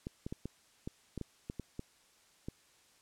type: clicks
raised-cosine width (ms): 3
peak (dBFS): -26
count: 11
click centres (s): 0.069 / 0.265 / 0.325 / 0.456 / 0.875 / 1.177 / 1.213 / 1.499 / 1.597 / 1.794 / 2.485
effects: white hiss -66 dBFS RMS until 3.01 s + low-pass 9000 Hz 12 dB/octave